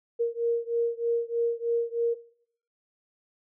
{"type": "beating tone pair", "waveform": "sine", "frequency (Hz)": [466.2, 469.4], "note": ["A#4", "A#4"], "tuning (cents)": [0, 12], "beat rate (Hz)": 3.2, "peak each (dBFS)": -27, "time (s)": [0.19, 2.15], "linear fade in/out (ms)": 20, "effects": ["noise-tail reverb RT60 0.6 s tail -19 dB re dry"]}